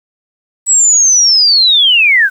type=linear sweep; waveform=sine; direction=down; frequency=7902 to 1480 Hz; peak=-5 dBFS; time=0.66-2.3 s; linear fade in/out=50 ms; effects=7-bit